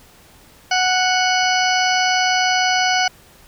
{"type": "harmonic tone with a mistuned harmonic", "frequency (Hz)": 739, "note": "F#5", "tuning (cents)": -2, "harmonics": [1, 2, 3, 4, 6, 7, 8], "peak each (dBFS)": [-18, -21, -23, -24, -26, -26, -27], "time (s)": [0.71, 3.08], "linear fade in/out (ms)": 5, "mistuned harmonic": 7, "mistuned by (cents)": -55, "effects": ["pink hiss -48 dBFS RMS until 3.47 s"]}